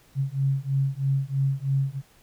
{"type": "beating tone pair", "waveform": "sine", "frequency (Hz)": [135.1, 138.2], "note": ["C#3", "C#3"], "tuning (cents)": [-44, -5], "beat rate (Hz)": 3.1, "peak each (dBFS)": -25, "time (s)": [0.15, 2.02], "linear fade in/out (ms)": 50, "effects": ["pink hiss -58 dBFS RMS until 2.22 s"]}